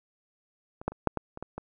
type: clicks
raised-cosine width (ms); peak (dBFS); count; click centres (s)
1; -27 / -13 / -29 / -8 / -16 / -26 / -22 / -22; 8; 0.815 / 0.88 / 0.92 / 1.073 / 1.173 / 1.374 / 1.426 / 1.58
effects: none